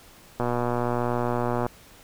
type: click train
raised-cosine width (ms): 1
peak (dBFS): -12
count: 154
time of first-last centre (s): 0.4-1.664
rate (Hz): 121
effects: pink hiss -51 dBFS RMS until 2.03 s